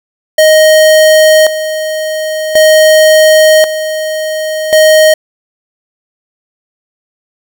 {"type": "tone with tremolo", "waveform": "square", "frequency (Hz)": 624, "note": "D#5", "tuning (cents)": 5, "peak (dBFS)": -3, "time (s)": [0.38, 5.14], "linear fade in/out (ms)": 5, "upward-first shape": "square", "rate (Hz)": 0.46, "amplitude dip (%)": 70, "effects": []}